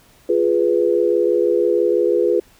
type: chord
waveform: sine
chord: F diminished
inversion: none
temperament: equal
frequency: 349.2 / 415.3 / 493.9 Hz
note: F4 / Ab4 / Cb5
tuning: 0 / 0 / 0 cents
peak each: -18 dBFS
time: 0.29-2.4 s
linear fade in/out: 5 ms
effects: pink hiss -52 dBFS RMS until 2.59 s